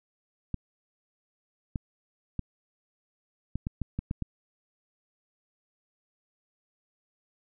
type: clicks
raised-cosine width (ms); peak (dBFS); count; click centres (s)
5; -18; 9; 0.543 / 1.758 / 2.393 / 3.556 / 3.669 / 3.817 / 3.99 / 4.111 / 4.223
effects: none